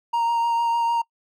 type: tone with vibrato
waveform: triangle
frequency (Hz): 932.3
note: A#5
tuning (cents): 0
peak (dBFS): -17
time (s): 0.13-1.02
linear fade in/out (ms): 10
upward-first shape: sine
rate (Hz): 6.6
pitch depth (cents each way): 14
effects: noise-tail reverb RT60 0.1 s tail -24 dB re dry